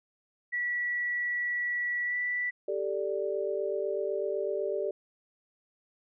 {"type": "tone with pitch glide", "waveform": "sine", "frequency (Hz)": [1944, 1967.7], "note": ["B6", "B6"], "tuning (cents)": [-28, -7], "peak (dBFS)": -28, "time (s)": [0.52, 2.51], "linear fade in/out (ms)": 20, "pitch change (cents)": 21, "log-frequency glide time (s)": [2.04, 2.16]}
{"type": "chord", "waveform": "sine", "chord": "G suspended second", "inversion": "none", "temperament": "equal", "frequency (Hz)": [392, 440, 587.3], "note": ["G4", "A4", "D5"], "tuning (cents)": [0, 0, 0], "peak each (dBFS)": [-32, -34, -33], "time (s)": [2.68, 4.91], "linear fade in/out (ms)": 5}
{"effects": []}